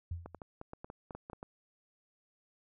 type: tone with exponential decay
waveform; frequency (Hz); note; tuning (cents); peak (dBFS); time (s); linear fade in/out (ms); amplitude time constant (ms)
sine; 85.3; F2; -40; -33; 0.11-0.39; 5; 60
type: clicks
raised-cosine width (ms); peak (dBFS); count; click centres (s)
1; -30; 12; 0.26 / 0.347 / 0.418 / 0.614 / 0.734 / 0.845 / 0.901 / 1.108 / 1.15 / 1.299 / 1.332 / 1.429
effects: none